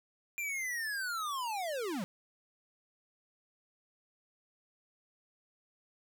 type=linear sweep; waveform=square; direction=down; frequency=2402 to 165.1 Hz; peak=-35 dBFS; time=0.38-2.04 s; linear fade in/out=0 ms; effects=11-bit